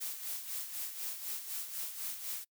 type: noise with tremolo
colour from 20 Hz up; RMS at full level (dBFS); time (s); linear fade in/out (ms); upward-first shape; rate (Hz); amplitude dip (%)
blue; -38; 0-2.45; 20; sine; 4; 60
effects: noise-tail reverb RT60 0.1 s tail -25 dB re dry